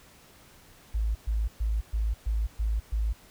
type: tone bursts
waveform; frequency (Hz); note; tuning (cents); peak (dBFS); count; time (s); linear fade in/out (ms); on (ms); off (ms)
sine; 54.3; A1; -22; -24; 7; 0.94-3.13; 10; 210; 120
effects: pink hiss -55 dBFS RMS until 3.3 s